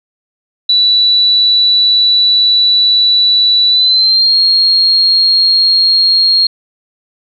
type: tone with pitch glide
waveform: sine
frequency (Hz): 3951 to 4259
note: B7 to C8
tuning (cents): 0 to +30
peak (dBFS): -6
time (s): 0.69-6.47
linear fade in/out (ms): 5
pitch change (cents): +130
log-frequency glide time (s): 3.69-4.36
effects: none